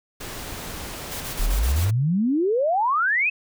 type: noise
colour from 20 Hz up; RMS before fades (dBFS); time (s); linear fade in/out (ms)
pink; -34; 0.2-1.91; 10
type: noise bursts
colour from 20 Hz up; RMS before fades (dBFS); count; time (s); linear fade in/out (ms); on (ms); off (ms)
white; -34; 6; 1.11-1.854; 10; 99; 30
type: exponential sweep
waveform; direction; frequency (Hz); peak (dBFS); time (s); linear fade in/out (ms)
sine; up; 32.7 to 2637; -18; 1.39-3.3; 10
effects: none